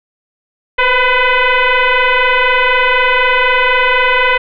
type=tone with frequency modulation; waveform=sine; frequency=514 Hz; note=C5; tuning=31 cents flat; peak=-8 dBFS; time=0.78-4.38 s; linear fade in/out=10 ms; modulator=502 Hz; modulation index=4.5; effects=none

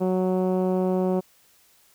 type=tone with low-pass filter; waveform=10% pulse; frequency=185 Hz; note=F#3; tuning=in tune; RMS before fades=-23 dBFS; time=0-1.21 s; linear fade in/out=20 ms; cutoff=470 Hz; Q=0.82; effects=white hiss -59 dBFS RMS until 1.94 s

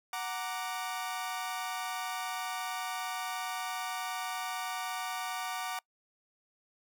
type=chord; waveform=sawtooth; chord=Gb augmented; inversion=none; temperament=equal; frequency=740 / 932.3 / 1174.7 Hz; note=Gb5 / Bb5 / D6; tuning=0 / 0 / 0 cents; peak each=-34 / -37 / -36 dBFS; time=0.13-5.79 s; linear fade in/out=2 ms; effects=noise-tail reverb RT60 0.1 s tail -24 dB re dry

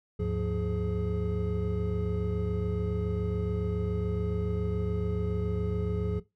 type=tone cluster; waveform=triangle; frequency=75.8 / 102.9 / 175.5 / 420.7 Hz; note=D#2 / G#2 / F3 / G#4; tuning=-45 / -16 / +9 / +22 cents; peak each=-31 dBFS; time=0.19-6.2 s; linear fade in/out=10 ms; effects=noise-tail reverb RT60 0.2 s tail -17 dB re dry

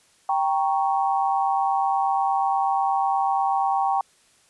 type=chord; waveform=sine; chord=G diminished; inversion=none; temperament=equal; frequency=784 / 932.3 / 1108.7 Hz; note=G5 / Bb5 / Db6; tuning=0 / 0 / 0 cents; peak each=-21 / -26 / -27 dBFS; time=0.29-4.01 s; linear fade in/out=2 ms; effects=white hiss -59 dBFS RMS until 4.49 s + resampled to 24000 Hz

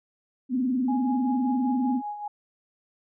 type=tone with vibrato; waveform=sine; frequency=253.4 Hz; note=B3; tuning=45 cents sharp; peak=-22 dBFS; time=0.49-2.02 s; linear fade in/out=50 ms; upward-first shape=triangle; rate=20 Hz; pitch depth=140 cents each way
type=tone with tremolo; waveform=sine; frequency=830.6 Hz; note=G#5; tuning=in tune; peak=-29 dBFS; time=0.88-2.28 s; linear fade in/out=5 ms; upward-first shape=sine; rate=5.2 Hz; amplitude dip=55%
effects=none

